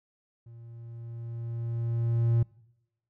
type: tone with level ramp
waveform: triangle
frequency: 116.54 Hz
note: A#2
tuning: in tune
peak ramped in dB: -44 to -18 dBFS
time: 0.46-2.43 s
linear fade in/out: 5 ms
effects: noise-tail reverb RT60 0.9 s tail -24 dB re dry